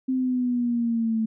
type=exponential sweep; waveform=sine; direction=down; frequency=261.6 to 220 Hz; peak=-21 dBFS; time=0.08-1.26 s; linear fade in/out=10 ms; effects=none